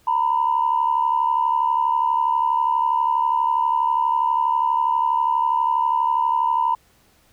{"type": "tone pair together", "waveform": "sine", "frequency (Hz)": [920.7, 993], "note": ["A#5", "B5"], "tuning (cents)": [-22, 9], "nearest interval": "minor second", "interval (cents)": 131, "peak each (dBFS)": -19, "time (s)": [0.07, 6.75], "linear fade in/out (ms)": 5, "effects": ["tanh soft clip ceiling -9 dBFS", "pink hiss -58 dBFS RMS until 7.32 s"]}